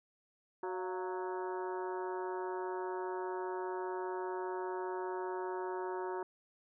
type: harmonic tone with a mistuned harmonic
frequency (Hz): 185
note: F#3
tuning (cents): 0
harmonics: 2 / 3 / 4 / 5 / 6 / 7 / 8 / 9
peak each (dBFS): -38 / -50 / -47 / -42 / -50 / -53 / -53 / -55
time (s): 0.63-6.23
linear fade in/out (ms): 2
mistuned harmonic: 4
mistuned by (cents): -77
effects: none